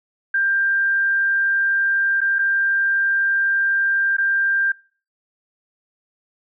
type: tone with dropouts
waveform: sine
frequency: 1588 Hz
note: G6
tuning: 22 cents sharp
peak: -16 dBFS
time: 0.34-4.72 s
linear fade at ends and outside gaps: 5 ms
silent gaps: 2.206-2.214 / 2.386-2.39 / 4.168-4.182 s
effects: noise-tail reverb RT60 0.4 s tail -22 dB re dry